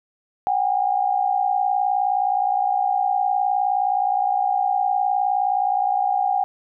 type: tone pair together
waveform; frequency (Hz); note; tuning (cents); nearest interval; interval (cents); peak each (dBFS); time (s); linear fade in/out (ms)
sine; 745 / 804.4; F#5 / G5; +12 / +44; minor second; 132; -21 / -20; 0.47-6.44; 0
effects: none

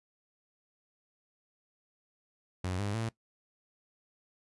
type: tone with pitch steps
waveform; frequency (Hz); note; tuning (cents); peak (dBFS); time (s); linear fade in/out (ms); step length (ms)
sawtooth; 91.7 / 101.75 / 112.9; F#2 / G#2 / A2; -15 / -35 / +45; -28; 2.64-3.09; 5; 150
effects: noise-tail reverb RT60 0.1 s tail -19 dB re dry + resampled to 24000 Hz

